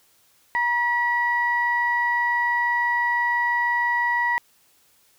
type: tone pair together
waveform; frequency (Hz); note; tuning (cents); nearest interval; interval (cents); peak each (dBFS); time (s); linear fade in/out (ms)
sine; 953.1 / 1939; A#5 / B6; +38 / -32; octave; 1230; -22 / -21; 0.55-4.38; 0
effects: tanh soft clip ceiling -11 dBFS + white hiss -60 dBFS RMS until 5.18 s